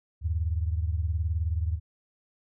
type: beating tone pair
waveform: sine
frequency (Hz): 78 / 97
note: D#2 / G2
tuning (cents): +5 / -18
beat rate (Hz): 19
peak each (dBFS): -26 / -31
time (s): 0.21-1.8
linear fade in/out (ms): 50
effects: none